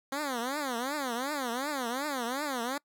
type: tone with vibrato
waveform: 10% pulse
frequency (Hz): 264.1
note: C4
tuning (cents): +16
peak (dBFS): -23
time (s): 0.12-2.78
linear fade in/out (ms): 5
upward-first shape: triangle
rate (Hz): 2.7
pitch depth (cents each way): 270
effects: noise-tail reverb RT60 0.1 s tail -25 dB re dry